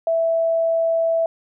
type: tone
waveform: sine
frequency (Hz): 659.3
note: E5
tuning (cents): 0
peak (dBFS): -16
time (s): 0.07-1.26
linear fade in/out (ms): 2
effects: none